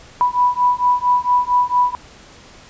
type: beating tone pair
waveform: sine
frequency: 984 / 988.4 Hz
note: B5 / B5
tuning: -7 / +1 cents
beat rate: 4.4 Hz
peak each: -16 dBFS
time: 0.21-1.95 s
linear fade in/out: 0 ms
effects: pink hiss -43 dBFS RMS until 2.69 s + resampled to 16000 Hz